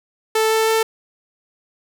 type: tone with pitch steps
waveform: sawtooth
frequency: 440 / 442.5 / 445.1 Hz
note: A4 / A4 / A4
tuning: 0 / +10 / +20 cents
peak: -11 dBFS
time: 0.35-0.83 s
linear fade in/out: 5 ms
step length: 160 ms
effects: none